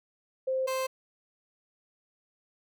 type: tone pair in turn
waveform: sine / 30% pulse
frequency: 523.3 / 523.3 Hz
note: C5 / C5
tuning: 0 / 0 cents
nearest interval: unison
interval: 0 cents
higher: neither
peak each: -26 dBFS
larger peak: neither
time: 0.47-0.67 / 0.67-0.87 s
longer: neither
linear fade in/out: 10 ms
effects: none